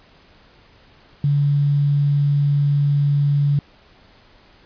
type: tone with quantisation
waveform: sine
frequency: 143.4 Hz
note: D3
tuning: 41 cents flat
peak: -14 dBFS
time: 1.24-3.59 s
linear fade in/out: 2 ms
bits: 7
effects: pink hiss -51 dBFS RMS until 4.65 s + resampled to 11025 Hz